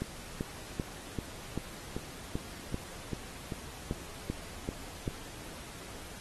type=click train; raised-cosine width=3 ms; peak=-20 dBFS; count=14; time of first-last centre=0.02-5.078 s; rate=2.57 Hz; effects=pink hiss -47 dBFS RMS until 6.2 s + AAC 32 kbps

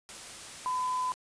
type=tone in noise; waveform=sine; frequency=1009 Hz; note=B5; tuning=37 cents sharp; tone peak=-28 dBFS; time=0.66-1.12 s; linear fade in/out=0 ms; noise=white; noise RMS=-44 dBFS; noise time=0.09-1.14 s; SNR=+13 dB; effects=resampled to 22050 Hz

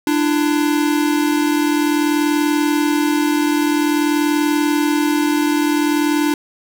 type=tone pair together; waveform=square; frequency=296.3 / 336.8 Hz; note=D4 / E4; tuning=+15 / +37 cents; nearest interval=major second; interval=222 cents; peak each=-16 / -21 dBFS; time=0.07-6.34 s; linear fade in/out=2 ms; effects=none

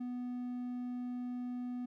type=tone; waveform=triangle; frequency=246.9 Hz; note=B3; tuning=in tune; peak=-35 dBFS; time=0-1.86 s; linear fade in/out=10 ms; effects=none

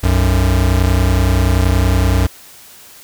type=tone pair together; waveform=square; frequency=61.74 / 92.3 Hz; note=B1 / F#2; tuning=0 / -4 cents; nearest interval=perfect fifth; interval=696 cents; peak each=-14 dBFS; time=0.03-2.27 s; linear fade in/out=10 ms; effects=white hiss -40 dBFS RMS until 3.03 s

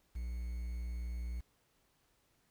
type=tone with quantisation; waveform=triangle; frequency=59.6 Hz; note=A#1; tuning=39 cents sharp; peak=-35 dBFS; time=0.15-1.41 s; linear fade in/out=10 ms; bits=10; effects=pink hiss -74 dBFS RMS until 2.5 s

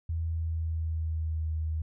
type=tone with pitch glide; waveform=sine; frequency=82 to 79.07 Hz; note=E2 to D#2; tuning=-9 to +28 cents; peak=-28 dBFS; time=0.09-1.82 s; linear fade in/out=5 ms; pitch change=-63 cents; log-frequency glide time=0.24-1.5 s; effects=none

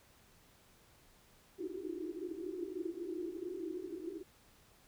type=band-pass noise; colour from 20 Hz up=pink; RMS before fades=-42 dBFS; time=1.58-4.23 s; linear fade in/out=20 ms; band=320 to 380 Hz; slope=96 dB/octave; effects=pink hiss -65 dBFS RMS until 4.87 s

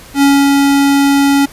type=tone with ADSR envelope; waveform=square; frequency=279.6 Hz; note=C#4; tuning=15 cents sharp; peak=-6 dBFS; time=0.14-1.46 s; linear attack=81 ms; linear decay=250 ms; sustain=-2 dB; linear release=11 ms; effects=pink hiss -36 dBFS RMS until 1.52 s + resampled to 32000 Hz

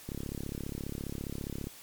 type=click train; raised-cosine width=3 ms; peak=-24 dBFS; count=56; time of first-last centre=0.09-1.67 s; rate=34.8 Hz; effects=white hiss -51 dBFS RMS until 1.82 s + MP3 96 kbps

